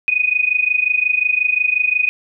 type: tone with amplitude modulation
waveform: sine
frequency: 2489 Hz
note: D#7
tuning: in tune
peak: -10 dBFS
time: 0.08-2.09 s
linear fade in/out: 0 ms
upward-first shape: sine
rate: 25.6 Hz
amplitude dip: 85%
effects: none